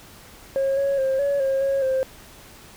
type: tone with pitch steps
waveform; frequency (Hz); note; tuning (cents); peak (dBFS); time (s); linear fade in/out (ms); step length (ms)
sine; 542 / 554 / 532 / 564 / 538 / 547 / 526; C#5 / C#5 / C5 / C#5 / C5 / C#5 / C5; -39 / -1 / +29 / +30 / +48 / -23 / +9; -17; 0.56-2.03; 0; 210
effects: tanh soft clip ceiling -17 dBFS + pink hiss -46 dBFS RMS until 2.76 s